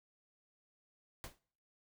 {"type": "noise with exponential decay", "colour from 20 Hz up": "pink", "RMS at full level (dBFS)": -43, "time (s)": [1.24, 1.39], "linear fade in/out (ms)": 0, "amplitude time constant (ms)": 32, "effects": ["noise-tail reverb RT60 0.6 s tail -25 dB re dry"]}